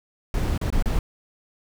brown noise with dropouts, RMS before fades -22 dBFS, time 0.34-0.99 s, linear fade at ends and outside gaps 2 ms, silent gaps 0.578-0.613 / 0.703-0.725 / 0.825-0.857 s, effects none

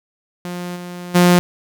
sawtooth tone with level steps, 177.1 Hz, F3, 24 cents sharp, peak -21 / -25 / -5 dBFS, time 0.45-1.39 s, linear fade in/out 0 ms, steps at 0.75 / 1.14 s, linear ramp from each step 20 ms, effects none

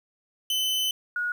40% pulse / sine tone pair in turn, 3033 / 1449.7 Hz, F#7 / F#6, +42 / -36 cents, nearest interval octave + minor second, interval 1278 cents, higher first, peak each -23 / -25 dBFS, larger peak first, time 0.5-0.91 / 1.16-1.32 s, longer first, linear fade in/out 2 ms, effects 10-bit

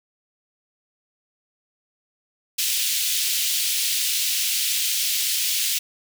pink high-pass noise, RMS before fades -23 dBFS, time 2.58-5.79 s, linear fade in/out 10 ms, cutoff 2800 Hz, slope 24 dB/octave, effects none

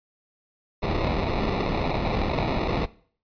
pink noise with sample-and-hold, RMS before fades -25 dBFS, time 0.82-2.86 s, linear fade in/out 10 ms, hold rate 1575 Hz, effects noise-tail reverb RT60 0.5 s tail -20 dB re dry + resampled to 11025 Hz

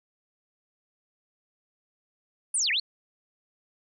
sine linear two-way sweep, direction down then up, 9870 to 1755 to 4496 Hz, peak -23 dBFS, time 2.54-2.8 s, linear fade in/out 5 ms, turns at 2.71 s, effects none

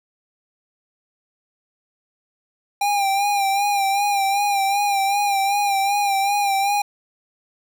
square tone with vibrato, 800 Hz, G5, 35 cents sharp, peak -18 dBFS, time 2.81-6.82 s, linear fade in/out 5 ms, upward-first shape sine, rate 2.6 Hz, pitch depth 46 cents each way, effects none

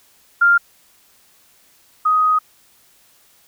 sine tone pair in turn, 1396.9 / 1252.6 Hz, F6 / D#6, 0 / +11 cents, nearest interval major second, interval 189 cents, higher first, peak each -9 / -12 dBFS, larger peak first, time 0.41-0.58 / 2.05-2.39 s, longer second, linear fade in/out 10 ms, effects white hiss -54 dBFS RMS until 3.47 s

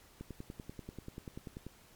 click train, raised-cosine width 3 ms, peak -30 dBFS, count 16, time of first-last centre 0.21-1.666 s, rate 10.3 Hz, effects pink hiss -61 dBFS RMS until 1.95 s + MP3 96 kbps

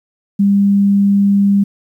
sine tone, 199.9 Hz, G3, 34 cents sharp, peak -8 dBFS, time 0.39-1.64 s, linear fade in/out 10 ms, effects 8-bit

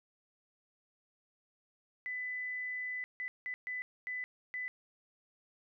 sine tone bursts at uneven times, 2000 Hz, B6, 21 cents sharp, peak -36 dBFS, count 6, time 2.06-3.04 / 3.2-3.28 / 3.46-3.54 / 3.67-3.82 / 4.07-4.24 / 4.54-4.68 s, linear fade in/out 0 ms, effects none

